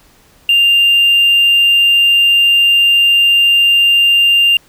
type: tone with hard clipping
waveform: triangle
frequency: 2794 Hz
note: F7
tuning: in tune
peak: -7 dBFS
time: 0.49-4.57 s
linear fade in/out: 2 ms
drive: 4 dB
effects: pink hiss -48 dBFS RMS until 4.68 s